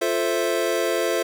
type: chord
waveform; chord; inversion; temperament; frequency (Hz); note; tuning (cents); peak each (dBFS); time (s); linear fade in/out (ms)
square; F major seventh; none; equal; 349.2 / 440 / 523.3 / 659.3; F4 / A4 / C5 / E5; 0 / 0 / 0 / 0; -27; 0.01-1.23; 10
effects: none